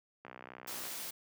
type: click train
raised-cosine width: 0.5 ms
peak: -32 dBFS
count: 40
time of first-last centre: 0.25-0.869 s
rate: 63 Hz
type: noise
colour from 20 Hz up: white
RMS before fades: -42 dBFS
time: 0.67-1.11 s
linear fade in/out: 10 ms
effects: high-pass 150 Hz 12 dB/octave